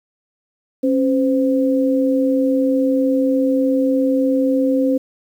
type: tone pair together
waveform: sine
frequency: 271.6 / 515 Hz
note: C#4 / C5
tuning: -35 / -28 cents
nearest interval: major seventh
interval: 1107 cents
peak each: -15 / -18 dBFS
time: 0.83-4.98 s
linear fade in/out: 10 ms
effects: 8-bit

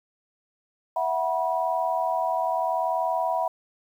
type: chord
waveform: sine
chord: E suspended second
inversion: none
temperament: equal with one note detuned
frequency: 659.3 / 740 / 972.5 Hz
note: E5 / F#5 / B5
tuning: 0 / 0 / -27 cents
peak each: -27 dBFS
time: 0.96-3.48 s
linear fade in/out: 5 ms
effects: 9-bit

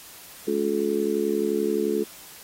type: harmonic tone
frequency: 71.5 Hz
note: D2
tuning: 46 cents flat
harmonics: 3 / 4 / 5 / 6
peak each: -29 / -30 / -26 / -25 dBFS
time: 0.47-2.04 s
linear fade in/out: 10 ms
effects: white hiss -45 dBFS RMS until 2.43 s + AAC 48 kbps

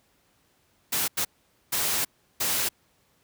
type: noise bursts at uneven times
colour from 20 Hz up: white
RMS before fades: -26 dBFS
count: 4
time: 0.92-1.08 / 1.17-1.25 / 1.72-2.05 / 2.4-2.69 s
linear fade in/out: 10 ms
effects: pink hiss -66 dBFS RMS until 3.23 s + high-pass 60 Hz 12 dB/octave

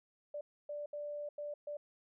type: tone bursts at uneven times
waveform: sine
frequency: 587.3 Hz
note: D5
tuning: in tune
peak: -39 dBFS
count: 5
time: 0.34-0.41 / 0.69-0.86 / 0.93-1.29 / 1.38-1.54 / 1.67-1.77 s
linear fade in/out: 5 ms
effects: none

